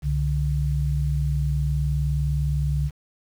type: tone pair together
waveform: sine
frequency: 65.41 / 145.03 Hz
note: C2 / D3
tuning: 0 / -21 cents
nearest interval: octave + major second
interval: 1379 cents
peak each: -23 dBFS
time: 0.02-2.91 s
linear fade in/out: 50 ms
effects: 8-bit